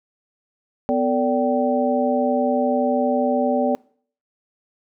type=tone cluster; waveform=sine; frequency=249.5 / 446.8 / 579 / 772 Hz; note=B3 / A4 / D5 / G5; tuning=+18 / +27 / -25 / -27 cents; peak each=-21 / -25 / -21 / -24 dBFS; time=0.89-3.75 s; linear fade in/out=0 ms; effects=noise-tail reverb RT60 0.5 s tail -24 dB re dry